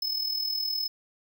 square tone with amplitude modulation, 5200 Hz, E8, 24 cents flat, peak -25 dBFS, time 0.02-0.88 s, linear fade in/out 5 ms, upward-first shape sine, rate 39.6 Hz, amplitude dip 65%, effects none

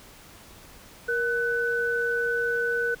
sine tone pair together, 470.7 / 1499 Hz, A#4 / F#6, +17 / +22 cents, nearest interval octave + minor sixth, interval 2005 cents, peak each -27 / -25 dBFS, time 1.08-2.95 s, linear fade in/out 10 ms, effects pink hiss -49 dBFS RMS until 3 s

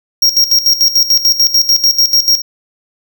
square tone with tremolo, 5588 Hz, F8, in tune, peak -6 dBFS, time 0.22-2.42 s, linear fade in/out 5 ms, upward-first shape square, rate 6.8 Hz, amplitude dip 75%, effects none

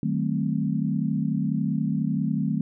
sine chord, D# diminished seventh, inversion none, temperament equal with one note detuned, 155.56 / 189.76 / 220 / 261.6 Hz, D#3 / F#3 / A3 / C4, 0 / +44 / 0 / 0 cents, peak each -27 / -28 / -27 / -30 dBFS, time 0.03-2.61 s, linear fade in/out 2 ms, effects none

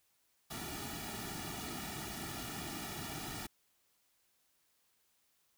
pink noise with comb filter, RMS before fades -43 dBFS, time 0.5-3.47 s, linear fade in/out 10 ms, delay 1.9 ms, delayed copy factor -0.9, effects white hiss -75 dBFS RMS until 5.57 s

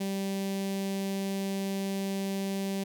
sawtooth tone with notch filter, 195.2 Hz, G3, 7 cents flat, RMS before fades -32 dBFS, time 0-2.84 s, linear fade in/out 10 ms, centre 1300 Hz, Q 0.86, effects none

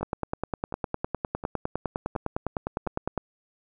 two click trains, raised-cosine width 1 ms, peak -22 / -13 dBFS, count 5 / 32, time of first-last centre 0.01-2.867 / 0.03-3.177 s, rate 1.4 / 9.85 Hz, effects none

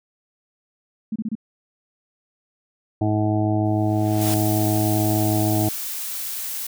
sine tone bursts, 218.6 Hz, A3, 11 cents flat, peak -22 dBFS, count 4, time 1.12-1.353 s, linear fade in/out 5 ms, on 38 ms, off 27 ms
harmonic tone, 106.5 Hz, G#2, 44 cents sharp, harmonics 1 / 2 / 3 / 4 / 6 / 7 / 8, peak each -21 / -28 / -22 / -36 / -28 / -29 / -37 dBFS, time 3.01-5.69 s, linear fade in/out 5 ms
white noise with exponential growth, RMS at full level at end -26 dBFS, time 3.65-4.34 s, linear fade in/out 0 ms, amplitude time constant 150 ms
blue noise, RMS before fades -29 dBFS, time 4.21-6.67 s, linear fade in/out 5 ms
effects none

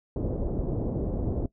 pink low-pass noise, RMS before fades -29 dBFS, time 0.16-1.46 s, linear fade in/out 2 ms, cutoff 550 Hz, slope 24 dB/octave, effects noise-tail reverb RT60 0.1 s tail -18 dB re dry

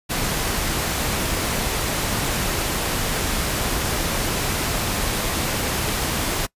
pink noise, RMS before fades -23 dBFS, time 0.09-6.47 s, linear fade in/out 20 ms, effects noise-tail reverb RT60 0.1 s tail -23 dB re dry + resampled to 32000 Hz

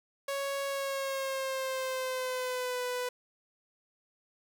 sawtooth tone with pitch glide, 554.4 to 496.8 Hz, C#5 to B4, 0 to +10 cents, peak -28 dBFS, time 0.28-3.09 s, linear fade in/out 5 ms, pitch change -190 cents, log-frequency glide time 0.66-2.82 s, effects none

